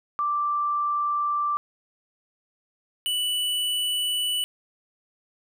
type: tone pair in turn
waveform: sine / square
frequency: 1174.7 / 2966 Hz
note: D6 / F#7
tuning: 0 / +4 cents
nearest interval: octave + major third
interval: 1604 cents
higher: second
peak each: -22 / -24 dBFS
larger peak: first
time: 0.19-1.57 / 3.06-4.44 s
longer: neither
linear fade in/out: 0 ms
effects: none